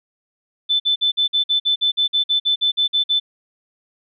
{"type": "tone bursts", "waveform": "sine", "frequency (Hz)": 3520, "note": "A7", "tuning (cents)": 0, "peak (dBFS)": -14, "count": 16, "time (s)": [0.69, 3.2], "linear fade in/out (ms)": 20, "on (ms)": 110, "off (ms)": 50, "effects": []}